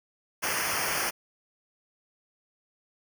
pink noise with comb filter, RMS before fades -29 dBFS, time 0.42-1.11 s, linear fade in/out 20 ms, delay 0.26 ms, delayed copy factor -0.95, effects none

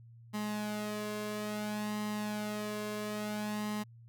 sawtooth tone with flanger, 210.7 Hz, G#3, 25 cents sharp, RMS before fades -37 dBFS, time 0.33-3.84 s, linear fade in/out 20 ms, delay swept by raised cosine 1 to 1.83 ms, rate 0.59 Hz, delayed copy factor +0.6, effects added 116 Hz sine -52 dBFS peak until 4.08 s

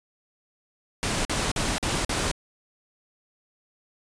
pink noise bursts, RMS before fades -26 dBFS, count 5, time 1.03-2.314 s, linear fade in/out 0 ms, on 220 ms, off 46 ms, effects resampled to 22050 Hz

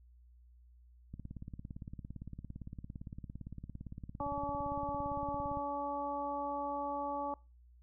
click train, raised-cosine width 5 ms, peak -32 dBFS, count 79, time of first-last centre 1.14-5.572 s, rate 17.6 Hz
harmonic tone, 285.2 Hz, C#4, 49 cents sharp, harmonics 1 / 2 / 3 / 4, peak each -43 / -41 / -38 / -42 dBFS, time 4.2-7.34 s, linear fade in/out 2 ms
effects noise-tail reverb RT60 0.3 s tail -24 dB re dry + added 60 Hz sine -58 dBFS peak until 7.82 s

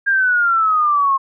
sine exponential sweep, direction down, 1619 to 1070 Hz, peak -12 dBFS, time 0.06-1.18 s, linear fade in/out 20 ms, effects none

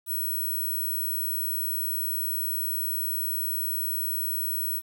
sine tone, 15930 Hz, B9, 14 cents sharp, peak -26 dBFS, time 0.06-4.82 s, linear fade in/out 50 ms, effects 9-bit

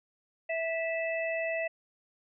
harmonic tone, 656 Hz, E5, 9 cents flat, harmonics 1 / 3 / 4, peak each -31 / -36 / -37 dBFS, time 0.49-1.68 s, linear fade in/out 10 ms, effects none

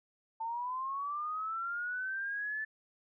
sine linear sweep, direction up, 890 to 1755 Hz, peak -34 dBFS, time 0.4-2.65 s, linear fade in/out 10 ms, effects none

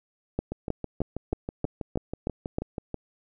two click trains, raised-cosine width 2 ms, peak -13 / -18 dBFS, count 8 / 16, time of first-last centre 0.39-2.584 / 0.52-2.943 s, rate 3.19 / 6.19 Hz, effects none

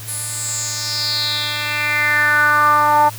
10% pulse tone with band-pass filter sweep, 297.3 Hz, D4, 21 cents sharp, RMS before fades -17 dBFS, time 0.07-3.1 s, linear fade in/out 20 ms, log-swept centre 11000 to 840 Hz, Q 4.9, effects added 110 Hz sine -32 dBFS peak until 3.18 s + white hiss -35 dBFS RMS until 3.18 s

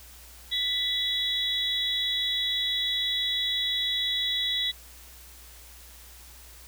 sine tone cluster, 1982 / 3398 / 3848 Hz, B6 / G#7 / B7, +6 / +39 / -46 cents, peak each -35 / -28 / -28 dBFS, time 0.51-4.72 s, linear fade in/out 20 ms, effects added 60 Hz sine -50 dBFS peak until 6.67 s + white hiss -50 dBFS RMS until 6.67 s

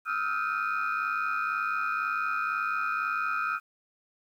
sine tone cluster, 1233 / 1297 / 1399 / 1548 / 2467 Hz, D#6 / E6 / F6 / G6 / D#7, -16 / -28 / +3 / -22 / -15 cents, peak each -38 / -30 / -30 / -36 / -36 dBFS, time 0.05-3.6 s, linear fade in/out 50 ms, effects tanh soft clip ceiling -20 dBFS + 10-bit

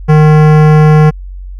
sine tone with hard clipping, 153.3 Hz, D#3, 25 cents flat, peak -4 dBFS, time 0.08-1.11 s, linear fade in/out 20 ms, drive 18 dB, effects added 46 Hz sine -22 dBFS peak until 1.59 s

